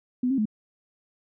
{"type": "tone with pitch steps", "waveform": "sine", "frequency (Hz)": [250, 268.6, 214.2], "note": ["B3", "C4", "A3"], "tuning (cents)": [21, 46, -46], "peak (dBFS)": -21, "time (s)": [0.23, 0.455], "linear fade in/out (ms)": 5, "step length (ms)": 75, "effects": []}